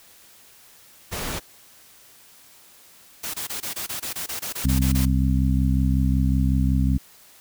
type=noise; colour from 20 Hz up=pink; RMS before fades=-29 dBFS; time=1.11-1.4 s; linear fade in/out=20 ms
type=noise bursts; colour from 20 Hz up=white; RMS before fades=-30 dBFS; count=14; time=3.23-5.056 s; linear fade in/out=10 ms; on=110 ms; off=22 ms
type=harmonic tone; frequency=65.41 Hz; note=C2; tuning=in tune; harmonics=1 / 2 / 3 / 4; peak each=-20 / -23 / -25 / -26 dBFS; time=4.64-6.98 s; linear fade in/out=10 ms
effects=white hiss -51 dBFS RMS until 7.4 s